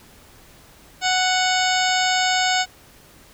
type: harmonic tone with a mistuned harmonic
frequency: 740 Hz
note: F#5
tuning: in tune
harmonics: 1 / 2 / 3 / 4 / 5 / 6 / 7 / 9 / 10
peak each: -21 / -24 / -26 / -27 / -28 / -29 / -29 / -31 / -31 dBFS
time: 1.01-2.66 s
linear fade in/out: 50 ms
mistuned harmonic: 5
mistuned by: -15 cents
effects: pink hiss -49 dBFS RMS until 3.33 s